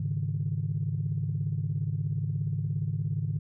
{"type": "chord", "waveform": "sine", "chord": "Ab suspended fourth", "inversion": "none", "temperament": "equal", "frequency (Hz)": [103.83, 138.59, 155.56], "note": ["Ab2", "Db3", "Eb3"], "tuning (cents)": [0, 0, 0], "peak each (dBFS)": -31, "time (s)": [0, 3.39], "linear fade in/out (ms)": 5, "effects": ["tanh soft clip ceiling -19 dBFS"]}